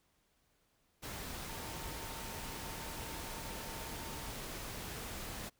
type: tone in noise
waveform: sine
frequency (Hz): 906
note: A#5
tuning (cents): -50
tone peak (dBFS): -52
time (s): 1.47-4.32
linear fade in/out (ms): 20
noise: pink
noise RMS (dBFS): -44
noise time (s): 1.02-5.5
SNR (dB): -11
effects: pink hiss -75 dBFS RMS until 5.59 s